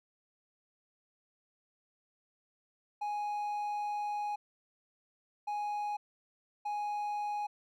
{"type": "tone bursts at uneven times", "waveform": "triangle", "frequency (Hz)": 830.6, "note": "G#5", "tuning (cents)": 0, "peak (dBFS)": -31, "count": 3, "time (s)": [[3.01, 4.36], [5.47, 5.97], [6.65, 7.47]], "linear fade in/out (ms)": 10, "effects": []}